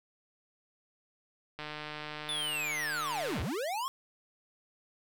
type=click train; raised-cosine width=0.3 ms; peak=-24 dBFS; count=277; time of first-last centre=1.59-3.418 s; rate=151 Hz
type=linear two-way sweep; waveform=square; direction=down then up; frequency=3559 to 55.6 to 1108 Hz; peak=-33 dBFS; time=2.29-3.88 s; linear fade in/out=0 ms; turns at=3.41 s
effects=none